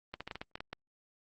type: clicks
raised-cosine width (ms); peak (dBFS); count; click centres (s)
0.3; -23; 9; 0.14 / 0.206 / 0.276 / 0.312 / 0.356 / 0.415 / 0.555 / 0.605 / 0.73
effects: Opus 24 kbps